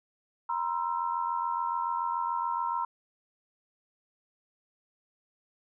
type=tone cluster; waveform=sine; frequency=946 / 1033 / 1334 Hz; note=A#5 / C6 / E6; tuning=+25 / -22 / +20 cents; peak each=-30 / -33 / -37 dBFS; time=0.49-2.85 s; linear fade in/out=5 ms; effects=none